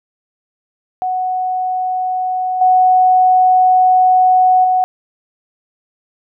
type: tone with level steps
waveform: sine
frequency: 740 Hz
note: F#5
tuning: in tune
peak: -15 / -7 / -10 dBFS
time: 1.02-4.84 s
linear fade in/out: 0 ms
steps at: 2.61 / 4.64 s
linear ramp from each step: 5 ms
effects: none